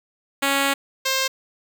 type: tone pair in turn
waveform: 5% pulse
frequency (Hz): 276.8 / 529.5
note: C#4 / C5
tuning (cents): -2 / +21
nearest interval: major seventh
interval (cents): 1123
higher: second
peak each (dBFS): -7 / -8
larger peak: first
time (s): 0.42-0.74 / 1.05-1.28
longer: first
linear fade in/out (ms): 10
effects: none